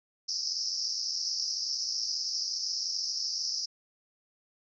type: band-pass noise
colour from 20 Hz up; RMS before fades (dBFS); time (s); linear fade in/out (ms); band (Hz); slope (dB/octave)
white; -33; 0.28-3.66; 10; 4900 to 5600; 96
effects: none